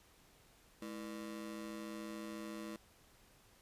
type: ring-modulated tone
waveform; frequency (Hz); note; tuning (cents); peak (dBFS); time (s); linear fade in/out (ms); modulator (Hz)
35% pulse; 269.4; C#4; -49; -39; 0.82-2.76; 2; 56.9
effects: pink hiss -66 dBFS RMS until 3.61 s + resampled to 32000 Hz

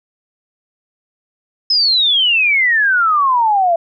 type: exponential sweep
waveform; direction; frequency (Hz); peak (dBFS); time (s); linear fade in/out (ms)
sine; down; 5190 to 659.3; -10; 1.7-3.76; 5
effects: none

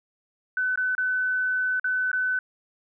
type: tone with dropouts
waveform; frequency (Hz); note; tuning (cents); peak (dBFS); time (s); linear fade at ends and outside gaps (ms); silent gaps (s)
sine; 1508; F#6; +32; -22; 0.57-2.39; 2; 0.758-0.775 / 0.951-0.98 / 1.797-1.843 / 2.116-2.13
effects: none

